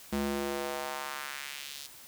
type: tone with high-pass filter sweep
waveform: square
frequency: 70.2 Hz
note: C#2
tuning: 22 cents sharp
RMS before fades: -36 dBFS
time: 0.12-1.87 s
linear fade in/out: 10 ms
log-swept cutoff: 180 to 4400 Hz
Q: 1.4
effects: white hiss -51 dBFS RMS until 2.07 s